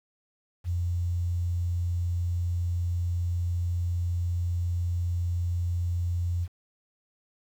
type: tone with quantisation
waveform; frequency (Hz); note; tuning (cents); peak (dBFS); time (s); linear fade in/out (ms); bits
sine; 87.31; F2; 0; -25; 0.64-6.48; 50; 9
effects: none